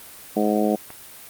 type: harmonic tone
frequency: 105.7 Hz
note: G#2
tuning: 31 cents sharp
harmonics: 2 / 3 / 4 / 5 / 6 / 7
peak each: -22 / -24 / -25 / -26 / -27 / -27 dBFS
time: 0.36-0.76 s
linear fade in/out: 10 ms
type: click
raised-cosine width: 0.5 ms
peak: -23 dBFS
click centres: 0.904 s
effects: white hiss -42 dBFS RMS until 1.29 s + Opus 32 kbps